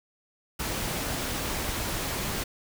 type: noise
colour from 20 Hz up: pink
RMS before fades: -31 dBFS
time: 0.59-2.44 s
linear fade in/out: 10 ms
effects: none